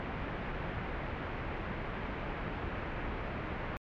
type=low-pass noise; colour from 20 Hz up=pink; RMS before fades=-38 dBFS; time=0-3.77 s; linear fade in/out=0 ms; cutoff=2400 Hz; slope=24 dB/octave; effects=MP3 96 kbps